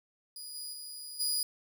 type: tone with level steps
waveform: 20% pulse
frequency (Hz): 4914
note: D#8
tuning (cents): -22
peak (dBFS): -36 / -33 / -36 / -23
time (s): 0.36-1.43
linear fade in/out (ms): 2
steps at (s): 0.54 / 0.72 / 1.19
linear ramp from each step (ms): 20
effects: none